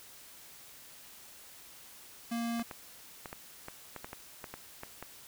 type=tone; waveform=square; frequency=233.1 Hz; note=A#3; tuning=in tune; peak=-33 dBFS; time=2.31-2.63 s; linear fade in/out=10 ms
type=clicks; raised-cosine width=0.5 ms; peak=-26 dBFS; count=12; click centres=2.596 / 2.712 / 3.258 / 3.329 / 3.684 / 3.963 / 4.045 / 4.131 / 4.442 / 4.54 / 4.834 / 5.026 s
effects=white hiss -53 dBFS RMS until 5.27 s